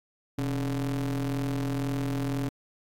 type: ring-modulated tone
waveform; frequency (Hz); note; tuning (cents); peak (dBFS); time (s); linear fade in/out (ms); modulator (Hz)
square; 74; D2; +14; -25; 0.38-2.49; 5; 201
effects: AAC 64 kbps